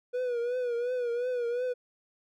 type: tone with vibrato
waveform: triangle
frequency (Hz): 487.3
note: B4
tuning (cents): -23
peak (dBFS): -26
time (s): 0.13-1.74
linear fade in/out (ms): 20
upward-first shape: triangle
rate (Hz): 2.8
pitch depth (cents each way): 79
effects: none